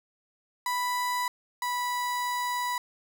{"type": "tone pair in turn", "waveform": "35% pulse", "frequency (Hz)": [988, 983], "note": ["B5", "B5"], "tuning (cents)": [0, -8], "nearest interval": "unison", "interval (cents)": 8, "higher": "first", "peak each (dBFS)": [-25, -26], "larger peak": "first", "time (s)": [[0.66, 1.28], [1.62, 2.78]], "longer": "second", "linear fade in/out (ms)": 2, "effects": []}